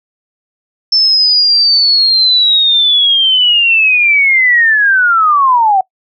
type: linear sweep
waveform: sine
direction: down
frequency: 5320 to 740 Hz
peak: -6 dBFS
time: 0.92-5.81 s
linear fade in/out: 5 ms
effects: noise-tail reverb RT60 0.1 s tail -23 dB re dry